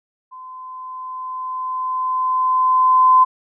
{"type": "tone with level ramp", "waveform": "sine", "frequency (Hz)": 1026, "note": "C6", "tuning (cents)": -34, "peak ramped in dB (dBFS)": [-34, -7], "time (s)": [0.31, 3.25], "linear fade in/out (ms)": 20, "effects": []}